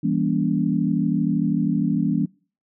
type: chord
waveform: sine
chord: E diminished seventh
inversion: none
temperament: just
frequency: 164.81 / 197.78 / 237.3 / 284.8 Hz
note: E3 / G3 / Bb3 / Db4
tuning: 0 / +16 / +31 / +47 cents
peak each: -24 dBFS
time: 0.03-2.26 s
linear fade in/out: 10 ms
effects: noise-tail reverb RT60 0.4 s tail -24 dB re dry